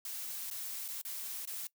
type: noise with dropouts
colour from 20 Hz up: blue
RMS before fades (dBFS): -41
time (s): 0.05-1.67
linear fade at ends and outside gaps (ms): 2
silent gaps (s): 0.502-0.51 / 0.881-0.885 / 1.015-1.05 / 1.454-1.473
effects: noise-tail reverb RT60 0.1 s tail -21 dB re dry